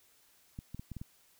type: clicks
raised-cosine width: 5 ms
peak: -29 dBFS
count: 6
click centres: 0.589 / 0.746 / 0.795 / 0.917 / 0.967 / 1.015 s
effects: white hiss -66 dBFS RMS until 1.39 s